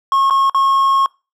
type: tone with dropouts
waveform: triangle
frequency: 1087 Hz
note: C#6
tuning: 34 cents flat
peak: -9 dBFS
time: 0.12-1.06 s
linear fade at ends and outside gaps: 1 ms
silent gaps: 0.299-0.307 / 0.497-0.546 s
effects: noise-tail reverb RT60 0.3 s tail -25 dB re dry

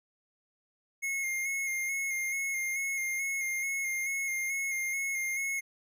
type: tone with vibrato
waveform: square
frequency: 2149 Hz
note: C7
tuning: 46 cents sharp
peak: -31 dBFS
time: 1.02-5.61 s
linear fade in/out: 20 ms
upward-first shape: square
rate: 2.3 Hz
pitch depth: 25 cents each way
effects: none

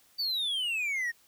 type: exponential sweep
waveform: triangle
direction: down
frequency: 4650 to 1826 Hz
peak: -27 dBFS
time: 0.18-1.12 s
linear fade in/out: 20 ms
effects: white hiss -63 dBFS RMS until 1.27 s

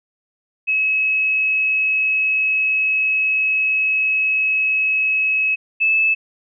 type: tone pair in turn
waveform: sine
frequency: 2571 / 2614 Hz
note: E7 / E7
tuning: -44 / -15 cents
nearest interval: unison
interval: 29 cents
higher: second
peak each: -15 / -13 dBFS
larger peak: second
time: 0.67-5.56 / 5.8-6.15 s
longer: first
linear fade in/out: 20 ms
effects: none

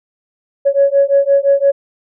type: beating tone pair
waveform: sine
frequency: 554.4 / 560.2 Hz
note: C#5 / C#5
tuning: 0 / +18 cents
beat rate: 5.8 Hz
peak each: -11 dBFS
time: 0.65-1.72 s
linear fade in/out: 20 ms
effects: tanh soft clip ceiling -2 dBFS

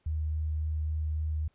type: tone with vibrato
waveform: sine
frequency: 77.4 Hz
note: D#2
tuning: 9 cents flat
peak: -28 dBFS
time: 0.06-1.48 s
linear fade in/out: 5 ms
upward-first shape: triangle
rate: 3.6 Hz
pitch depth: 11 cents each way
effects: pink hiss -73 dBFS RMS until 1.54 s + resampled to 8000 Hz

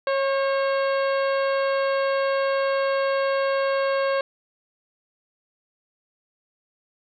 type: harmonic tone with a mistuned harmonic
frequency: 546 Hz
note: C#5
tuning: 26 cents flat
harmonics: 1 / 2 / 3 / 4 / 5 / 6 / 7 / 8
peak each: -21 / -28 / -31 / -37 / -38 / -43 / -43 / -41 dBFS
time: 0.07-4.21 s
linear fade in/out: 2 ms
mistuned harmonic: 3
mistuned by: -33 cents
effects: none

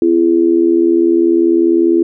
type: tone with amplitude modulation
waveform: sine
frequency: 337.6 Hz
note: E4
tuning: 41 cents sharp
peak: -4 dBFS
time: 0.02-2.03 s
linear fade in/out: 2 ms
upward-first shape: sine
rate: 80.1 Hz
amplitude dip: 80%
effects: none

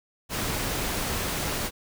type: noise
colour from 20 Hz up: pink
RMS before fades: -29 dBFS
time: 0.29-1.71 s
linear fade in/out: 50 ms
effects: none

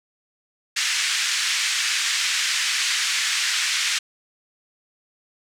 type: band-pass noise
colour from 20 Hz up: pink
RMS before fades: -23 dBFS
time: 0.76-3.99 s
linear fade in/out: 10 ms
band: 1700 to 7800 Hz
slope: 24 dB/octave
effects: none

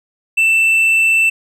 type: tone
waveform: triangle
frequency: 2664 Hz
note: E7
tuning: 18 cents sharp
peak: -8 dBFS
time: 0.37-1.3 s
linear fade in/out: 10 ms
effects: resampled to 32000 Hz

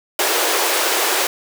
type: high-pass noise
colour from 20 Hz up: pink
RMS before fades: -18 dBFS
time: 0.19-1.27 s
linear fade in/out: 2 ms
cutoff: 350 Hz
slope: 48 dB/octave
effects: none

